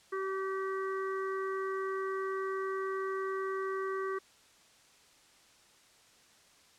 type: harmonic tone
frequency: 384.4 Hz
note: G4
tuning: 34 cents flat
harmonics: 1 / 3 / 4 / 5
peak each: -34 / -38 / -45 / -46 dBFS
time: 0.12-4.19 s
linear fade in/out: 10 ms
effects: white hiss -62 dBFS RMS until 6.78 s + low-pass 8000 Hz 12 dB/octave